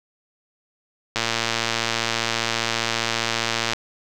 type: click train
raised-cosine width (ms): 0.2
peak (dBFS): -4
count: 297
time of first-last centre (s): 1.16-3.734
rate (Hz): 115
effects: none